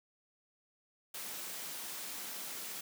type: high-pass noise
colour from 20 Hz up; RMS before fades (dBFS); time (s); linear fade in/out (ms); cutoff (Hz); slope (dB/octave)
white; -43; 1.14-2.81; 5; 150; 24
effects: none